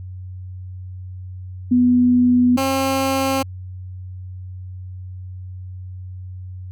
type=tone pair in turn; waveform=sine / 15% pulse; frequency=246.9 / 268.5 Hz; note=B3 / C4; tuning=0 / +45 cents; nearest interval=minor second; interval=145 cents; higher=second; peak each=-11 dBFS; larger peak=neither; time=1.71-2.57 / 2.57-3.43 s; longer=neither; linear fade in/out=10 ms; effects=added 92 Hz sine -30 dBFS peak until 6.71 s